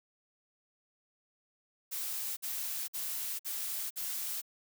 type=noise bursts; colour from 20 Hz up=blue; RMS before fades=-37 dBFS; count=5; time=1.91-4.418 s; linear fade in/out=20 ms; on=460 ms; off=52 ms; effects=none